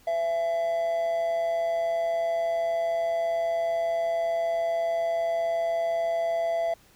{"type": "tone with amplitude modulation", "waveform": "triangle", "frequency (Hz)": 670, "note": "E5", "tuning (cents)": 28, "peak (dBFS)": -20, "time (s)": [0.07, 6.74], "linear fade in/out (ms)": 5, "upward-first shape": "sine", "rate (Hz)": 167, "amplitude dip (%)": 40, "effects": ["pink hiss -58 dBFS RMS until 6.95 s"]}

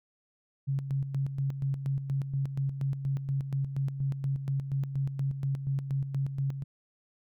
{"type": "tone with tremolo", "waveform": "sine", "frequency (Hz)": 137.1, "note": "C#3", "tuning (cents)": -19, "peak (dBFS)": -26, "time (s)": [0.67, 6.64], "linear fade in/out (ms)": 20, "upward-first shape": "square", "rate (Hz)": 4.2, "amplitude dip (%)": 60, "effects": []}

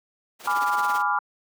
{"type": "noise with tremolo", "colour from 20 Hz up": "pink", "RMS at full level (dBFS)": -33, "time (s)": [0.39, 1.03], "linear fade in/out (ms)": 50, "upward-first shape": "triangle", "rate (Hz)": 18, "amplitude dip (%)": 80}
{"type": "chord", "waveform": "sine", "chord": "G# diminished seventh", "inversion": "none", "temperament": "equal with one note detuned", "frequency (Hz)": [830.6, 994.1, 1174.7, 1396.9], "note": ["G#5", "B5", "D6", "F6"], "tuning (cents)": [0, 11, 0, 0], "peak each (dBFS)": -26, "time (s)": [0.47, 1.19], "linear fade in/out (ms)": 5}
{"effects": ["high-pass 400 Hz 12 dB/octave"]}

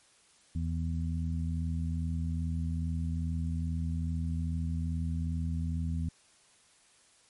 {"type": "harmonic tone", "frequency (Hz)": 82.41, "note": "E2", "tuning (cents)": 0, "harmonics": [1, 2, 3], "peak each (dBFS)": [-31, -35, -40], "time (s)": [0.55, 6.09], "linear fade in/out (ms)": 5, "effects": ["white hiss -63 dBFS RMS until 7.29 s", "MP3 48 kbps"]}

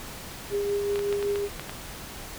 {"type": "tone with tremolo", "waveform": "sine", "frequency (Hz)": 405.4, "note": "G#4", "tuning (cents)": -42, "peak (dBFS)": -23, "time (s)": [0.5, 1.49], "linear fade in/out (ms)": 50, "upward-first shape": "sine", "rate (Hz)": 5.3, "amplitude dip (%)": 30}
{"type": "clicks", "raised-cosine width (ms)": 0.3, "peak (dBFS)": -18, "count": 7, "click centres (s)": [0.958, 0.992, 1.127, 1.227, 1.358, 1.596, 1.695]}
{"effects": ["pink hiss -40 dBFS RMS until 2.38 s"]}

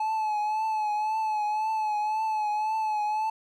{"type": "tone with vibrato", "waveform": "triangle", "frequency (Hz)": 859, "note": "A5", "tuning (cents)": -42, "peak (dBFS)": -23, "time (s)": [0, 3.3], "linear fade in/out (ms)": 5, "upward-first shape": "triangle", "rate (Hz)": 1.9, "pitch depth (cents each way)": 49, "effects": []}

